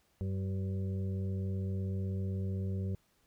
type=harmonic tone with a mistuned harmonic; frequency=95.8 Hz; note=G2; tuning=39 cents flat; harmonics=1 / 2 / 4 / 5 / 6; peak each=-33 / -39 / -46 / -51 / -57 dBFS; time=0.21-2.95 s; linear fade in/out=0 ms; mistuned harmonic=5; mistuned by=+29 cents; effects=pink hiss -72 dBFS RMS until 3.26 s